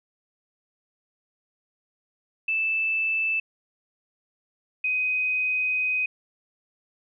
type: tone pair in turn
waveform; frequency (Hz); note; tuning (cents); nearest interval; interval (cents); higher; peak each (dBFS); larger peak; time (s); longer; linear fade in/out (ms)
sine; 2637 / 2509; E7 / D#7; 0 / +14; minor second; 86; first; -22 / -22; neither; 2.48-3.4 / 4.84-6.06; second; 5
effects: none